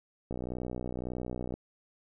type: click train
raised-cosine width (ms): 2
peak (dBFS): -23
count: 77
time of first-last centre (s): 0.31-1.54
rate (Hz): 61.8
effects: none